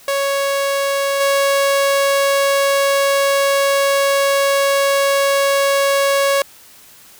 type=tone with level steps; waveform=sawtooth; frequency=555 Hz; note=C#5; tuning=2 cents sharp; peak=-12 / -9 dBFS; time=0.08-6.42 s; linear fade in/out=2 ms; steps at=1.2 s; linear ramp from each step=10 ms; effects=white hiss -44 dBFS RMS until 7.19 s